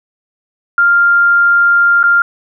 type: tone with dropouts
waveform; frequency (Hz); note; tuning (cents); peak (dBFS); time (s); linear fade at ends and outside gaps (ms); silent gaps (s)
sine; 1396.9; F6; 0; -6; 0.78-2.22; 2; 2.03-2.038
effects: none